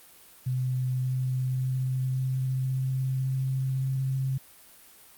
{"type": "tone with pitch steps", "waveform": "sine", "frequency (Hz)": [128, 128.82, 129.64, 130.46, 131.29, 132.13, 132.97], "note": ["C3", "C3", "C3", "C3", "C3", "C3", "C3"], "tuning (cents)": [-38, -27, -16, -5, 6, 17, 28], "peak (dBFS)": -25, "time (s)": [0.46, 4.38], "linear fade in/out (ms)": 10, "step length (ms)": 560, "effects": ["white hiss -53 dBFS RMS until 5.17 s", "Opus 32 kbps"]}